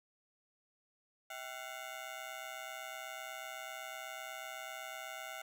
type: ring-modulated tone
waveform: 15% pulse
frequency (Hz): 711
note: F5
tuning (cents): +31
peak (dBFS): -34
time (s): 1.3-5.42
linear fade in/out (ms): 5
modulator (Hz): 64
effects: none